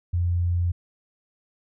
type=tone; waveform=sine; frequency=87.31 Hz; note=F2; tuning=in tune; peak=-20 dBFS; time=0.13-0.72 s; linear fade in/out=10 ms; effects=none